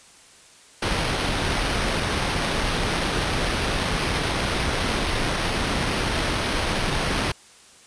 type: noise with sample-and-hold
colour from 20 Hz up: pink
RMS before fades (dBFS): -24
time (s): 0.82-7.32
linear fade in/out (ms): 5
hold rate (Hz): 7350
effects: white hiss -50 dBFS RMS until 7.86 s + resampled to 22050 Hz